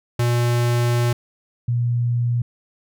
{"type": "tone pair in turn", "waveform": ["square", "sine"], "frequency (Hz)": [120, 120], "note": ["B2", "B2"], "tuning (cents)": [-49, -49], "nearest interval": "unison", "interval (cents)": 0, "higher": "neither", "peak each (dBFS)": -17, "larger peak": "neither", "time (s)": [[0.19, 1.13], [1.68, 2.42]], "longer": "first", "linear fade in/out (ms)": 5, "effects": []}